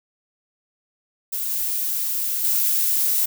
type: noise with level steps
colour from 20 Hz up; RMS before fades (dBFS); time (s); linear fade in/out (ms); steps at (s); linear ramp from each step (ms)
violet; -26 / -24 / -20; 1.32-3.26; 10; 1.49 / 2.44; 5
effects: none